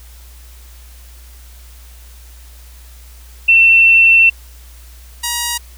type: tone pair in turn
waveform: sine / 5% pulse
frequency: 2694 / 952.5 Hz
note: E7 / A#5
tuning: +37 / +37 cents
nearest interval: octave + tritone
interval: 1800 cents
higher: first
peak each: -5 dBFS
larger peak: neither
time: 3.48-4.3 / 5.23-5.58 s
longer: first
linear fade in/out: 10 ms
effects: added 60 Hz sine -36 dBFS peak until 5.77 s + white hiss -45 dBFS RMS until 5.77 s